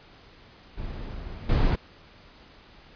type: noise with level steps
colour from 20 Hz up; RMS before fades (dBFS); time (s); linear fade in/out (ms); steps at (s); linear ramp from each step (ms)
brown; -35 / -37 / -21; 0.77-1.76; 10; 1.14 / 1.49; 5
effects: pink hiss -52 dBFS RMS until 2.95 s + resampled to 11025 Hz